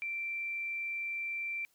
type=tone; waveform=sine; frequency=2349 Hz; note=D7; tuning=in tune; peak=-34 dBFS; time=0.02-1.65 s; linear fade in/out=0 ms; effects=white hiss -71 dBFS RMS until 1.74 s